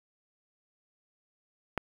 click, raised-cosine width 0.5 ms, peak -14 dBFS, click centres 1.777 s, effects 7-bit

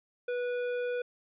sine tone with hard clipping, 489.9 Hz, B4, 14 cents flat, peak -32 dBFS, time 0.28-1.02 s, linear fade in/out 5 ms, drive 11 dB, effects resampled to 8000 Hz

